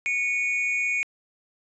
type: tone pair together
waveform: triangle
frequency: 2217 / 2453 Hz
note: C#7 / D#7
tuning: 0 / -25 cents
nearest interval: major second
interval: 175 cents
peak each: -24 / -24 dBFS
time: 0.06-1.03 s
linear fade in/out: 0 ms
effects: resampled to 22050 Hz